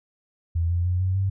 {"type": "tone with pitch steps", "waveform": "sine", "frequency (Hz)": [83.8, 86.86, 90.02, 93.3, 96.71], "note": ["E2", "F2", "F#2", "F#2", "G2"], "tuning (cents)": [29, -9, -47, 15, -23], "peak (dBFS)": -20, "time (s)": [0.55, 1.3], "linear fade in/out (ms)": 10, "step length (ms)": 150, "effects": []}